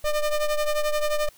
square ring-modulated tone, 301.7 Hz, D4, 47 cents sharp, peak -19 dBFS, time 0.04-1.29 s, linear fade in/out 5 ms, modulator 296 Hz, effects white hiss -54 dBFS RMS until 1.37 s

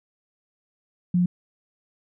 sine tone, 177.8 Hz, F3, 31 cents sharp, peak -17 dBFS, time 1.14-1.26 s, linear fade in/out 5 ms, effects none

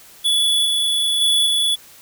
square tone with level steps, 3425 Hz, A7, 47 cents flat, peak -15 / -17 / -14 / -16 dBFS, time 0.24-1.76 s, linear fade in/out 20 ms, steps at 0.65 / 1.21 / 1.46 s, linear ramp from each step 5 ms, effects white hiss -45 dBFS RMS until 2.01 s

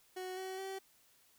30% pulse tone with pitch steps, 370 / 377.3 / 384.8 Hz, F#4 / F#4 / G4, 0 / +34 / -32 cents, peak -38 dBFS, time 0.16-0.79 s, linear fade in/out 10 ms, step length 210 ms, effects white hiss -68 dBFS RMS until 1.38 s

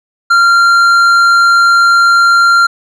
sine tone with tanh clipping, 1384 Hz, F6, 16 cents flat, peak -6 dBFS, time 0.3-2.67 s, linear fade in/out 10 ms, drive 9 dB, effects none

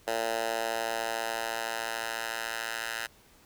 10% pulse tone with high-pass filter sweep, 113.8 Hz, A#2, 41 cents flat, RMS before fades -33 dBFS, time 0.07-3.07 s, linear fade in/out 10 ms, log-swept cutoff 590 to 1400 Hz, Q 1.4, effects pink hiss -59 dBFS RMS until 3.45 s

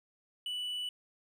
triangle tone, 2964 Hz, F#7, 2 cents sharp, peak -33 dBFS, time 0.46-0.89 s, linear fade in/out 2 ms, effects none

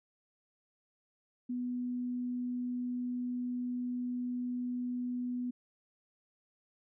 sine tone, 246.9 Hz, B3, in tune, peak -33 dBFS, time 1.49-5.51 s, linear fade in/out 10 ms, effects none

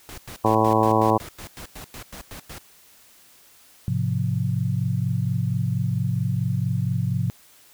pink noise bursts, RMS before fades -38 dBFS, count 14, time 0.09-2.582 s, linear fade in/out 0 ms, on 87 ms, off 98 ms
harmonic tone, 110 Hz, A2, in tune, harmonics 1 / 2 / 3 / 4 / 5 / 6 / 7 / 8 / 9 / 10, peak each -25 / -26 / -24 / -25 / -25 / -28 / -24 / -28 / -23 / -28 dBFS, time 0.44-1.18 s, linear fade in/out 10 ms
sine chord, F minor, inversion first, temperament equal with one note detuned, 106.44 / 130.81 / 174.61 Hz, Ab2 / C3 / F3, +43 / 0 / 0 cents, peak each -25 / -24 / -27 dBFS, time 3.88-7.3 s, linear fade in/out 0 ms
effects white hiss -53 dBFS RMS until 7.73 s

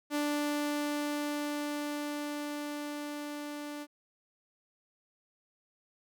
sawtooth tone with level ramp, 293.7 Hz, D4, in tune, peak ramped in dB -25 to -35 dBFS, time 0.1-3.87 s, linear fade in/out 50 ms, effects none

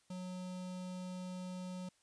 square tone with notch filter, 182.9 Hz, F#3, 20 cents flat, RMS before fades -44 dBFS, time 0.1-1.89 s, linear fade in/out 5 ms, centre 1800 Hz, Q 1.4, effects white hiss -73 dBFS RMS until 2.02 s + resampled to 22050 Hz

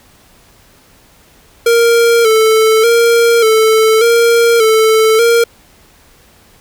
square tone with vibrato, 453.1 Hz, A#4, 49 cents flat, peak -7 dBFS, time 1.66-5.44 s, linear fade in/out 5 ms, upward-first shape square, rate 0.85 Hz, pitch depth 50 cents each way, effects pink hiss -46 dBFS RMS until 6.6 s

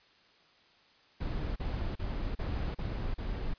brown noise bursts, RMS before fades -34 dBFS, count 6, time 1.2-3.54 s, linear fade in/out 10 ms, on 360 ms, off 36 ms, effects white hiss -63 dBFS RMS until 3.58 s + resampled to 11025 Hz

